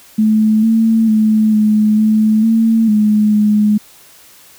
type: tone with pitch steps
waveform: sine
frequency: 216.6 / 224.5 / 216.6 / 213.3 / 216.5 / 225.2 / 211.7 / 210.2 Hz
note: A3 / A3 / A3 / G#3 / A3 / A3 / G#3 / G#3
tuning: -27 / +35 / -27 / +46 / -28 / +40 / +33 / +21 cents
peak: -8 dBFS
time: 0.18-3.78 s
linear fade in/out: 10 ms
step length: 450 ms
effects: white hiss -43 dBFS RMS until 4.58 s